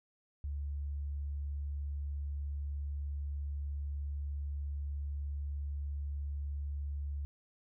sine tone, 71.6 Hz, D2, 43 cents flat, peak -35 dBFS, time 0.44-7.25 s, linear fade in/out 0 ms, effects none

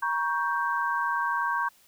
sine chord, G diminished, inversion first, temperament equal with one note detuned, 948.1 / 1108.7 / 1568 Hz, Bb5 / Db6 / G6, +29 / 0 / 0 cents, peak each -29 dBFS, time 0.02-1.69 s, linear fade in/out 10 ms, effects white hiss -60 dBFS RMS until 1.87 s

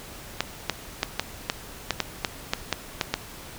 clicks, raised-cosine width 0.2 ms, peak -5 dBFS, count 12, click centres 0.406 / 0.697 / 1.031 / 1.196 / 1.499 / 1.907 / 2.003 / 2.248 / 2.535 / 2.727 / 3.012 / 3.14 s, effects pink hiss -42 dBFS RMS until 3.58 s

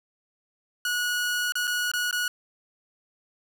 sawtooth tone with dropouts, 1459 Hz, F#6, 25 cents flat, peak -21 dBFS, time 0.85-2.28 s, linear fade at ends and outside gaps 2 ms, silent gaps 1.522-1.554 / 1.672-1.676 / 1.916-1.936 / 2.111-2.127 s, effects none

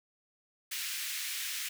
pink high-pass noise, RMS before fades -37 dBFS, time 0.71-1.69 s, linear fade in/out 10 ms, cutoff 1900 Hz, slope 24 dB/octave, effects none

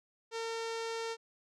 sawtooth tone with low-pass filter, 455.3 Hz, A#4, 41 cents flat, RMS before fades -38 dBFS, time 0.31-1.17 s, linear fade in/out 50 ms, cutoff 6000 Hz, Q 1.4, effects none

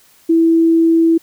sine tone, 329.2 Hz, E4, 2 cents flat, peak -8 dBFS, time 0.29-1.18 s, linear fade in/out 10 ms, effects white hiss -50 dBFS RMS until 1.22 s

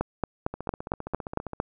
two click trains, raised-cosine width 1 ms, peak -11 / -20 dBFS, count 8 / 16, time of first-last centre 0.01-1.601 / 0.54-1.533 s, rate 4.4 / 15.1 Hz, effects none

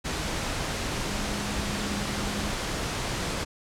sine tone in noise, 204.2 Hz, G#3, 29 cents flat, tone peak -34 dBFS, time 1.07-2.52 s, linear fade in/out 20 ms, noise pink, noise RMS -30 dBFS, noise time 0.04-3.45 s, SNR -7 dB, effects low-pass 8000 Hz 12 dB/octave

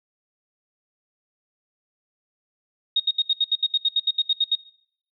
sine tone bursts, 3729 Hz, A#7, in tune, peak -16 dBFS, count 15, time 2.96-4.553 s, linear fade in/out 5 ms, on 39 ms, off 72 ms, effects noise-tail reverb RT60 0.6 s tail -20 dB re dry

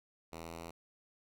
5% pulse tone with pitch steps, 82.41 / 83.08 / 83.75 Hz, E2 / E2 / E2, 0 / +14 / +28 cents, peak -33 dBFS, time 0.32-0.71 s, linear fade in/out 10 ms, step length 130 ms, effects none

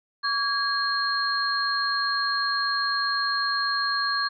sine tone cluster, 1137 / 1642 / 4228 Hz, C#6 / G#6 / C8, +44 / -20 / +17 cents, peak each -27 dBFS, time 0.23-4.29 s, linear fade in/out 20 ms, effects none

